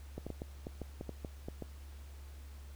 clicks, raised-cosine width 2 ms, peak -27 dBFS, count 11, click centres 0.18 / 0.266 / 0.303 / 0.419 / 0.669 / 0.817 / 1.011 / 1.093 / 1.248 / 1.485 / 1.623 s, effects added 70 Hz sine -47 dBFS peak until 2.75 s + pink hiss -61 dBFS RMS until 2.75 s

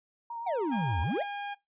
sine tone with vibrato, 932.3 Hz, A#5, in tune, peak -35 dBFS, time 0.3-1.04 s, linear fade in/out 5 ms, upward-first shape triangle, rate 8.6 Hz, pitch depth 28 cents each way
triangle exponential two-way sweep, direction down then up, 799 to 73.42 to 799 Hz, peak -26 dBFS, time 0.46-1.23 s, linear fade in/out 10 ms, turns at 1.01 s
harmonic tone, 812 Hz, G#5, 39 cents flat, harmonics 1 / 2 / 3 / 4, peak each -35 / -41 / -45 / -47 dBFS, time 0.71-1.55 s, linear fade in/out 20 ms
effects noise-tail reverb RT60 0.2 s tail -21 dB re dry + resampled to 8000 Hz

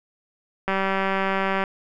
click train, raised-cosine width 0.5 ms, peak -9 dBFS, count 186, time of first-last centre 0.68-1.639 s, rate 193 Hz, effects none

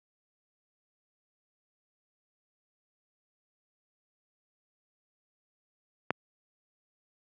click, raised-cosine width 0.5 ms, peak -11 dBFS, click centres 6.106 s, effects high-pass 150 Hz 12 dB/octave

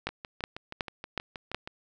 two click trains, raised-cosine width 0.3 ms, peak -22 / -13 dBFS, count 11 / 5, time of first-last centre 0.09-1.675 / 0.07-1.546 s, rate 6.31 / 2.71 Hz, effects none

